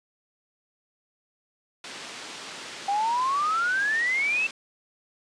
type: band-pass noise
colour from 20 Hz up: white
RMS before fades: -40 dBFS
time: 1.84-4.51 s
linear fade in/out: 2 ms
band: 190 to 4600 Hz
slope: 12 dB/octave
type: exponential sweep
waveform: sine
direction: up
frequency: 784 to 2684 Hz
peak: -22 dBFS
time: 2.88-4.47 s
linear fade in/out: 5 ms
effects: resampled to 22050 Hz